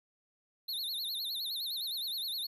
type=tone with vibrato; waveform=square; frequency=3951 Hz; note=B7; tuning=in tune; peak=-35 dBFS; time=0.68-2.47 s; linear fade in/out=10 ms; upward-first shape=sine; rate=9.7 Hz; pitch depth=180 cents each way; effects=none